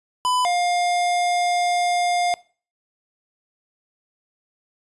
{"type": "tone pair in turn", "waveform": "square", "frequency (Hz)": [1000, 707.1], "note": ["B5", "F5"], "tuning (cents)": [21, 21], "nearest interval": "tritone", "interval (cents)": 600, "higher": "first", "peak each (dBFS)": -19, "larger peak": "neither", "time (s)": [[0.25, 0.45], [0.45, 2.34]], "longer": "second", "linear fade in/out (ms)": 0, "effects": ["noise-tail reverb RT60 0.4 s tail -22 dB re dry", "resampled to 24000 Hz"]}